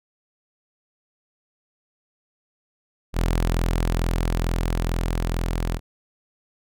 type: tone with level ramp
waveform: sawtooth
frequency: 42.25 Hz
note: E1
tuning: 43 cents sharp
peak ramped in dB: -15 to -19 dBFS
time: 3.13-5.8 s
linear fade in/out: 50 ms
effects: none